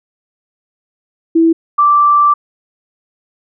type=tone pair in turn; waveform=sine; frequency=328.6 / 1171 Hz; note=E4 / D6; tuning=-5 / -5 cents; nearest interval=octave + minor seventh; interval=2200 cents; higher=second; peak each=-6 dBFS; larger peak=neither; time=1.35-1.53 / 1.78-2.34 s; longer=second; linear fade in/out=10 ms; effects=none